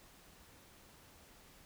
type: silence
effects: pink hiss -61 dBFS RMS until 1.65 s